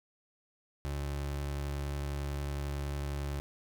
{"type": "tone", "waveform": "30% pulse", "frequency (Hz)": 71, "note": "C#2", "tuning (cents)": 42, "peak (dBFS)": -31, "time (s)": [0.85, 3.4], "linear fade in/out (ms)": 0, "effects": []}